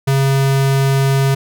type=tone; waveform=square; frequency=136.2 Hz; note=C#3; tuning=30 cents flat; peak=-12 dBFS; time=0.07-1.35 s; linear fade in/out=10 ms; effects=none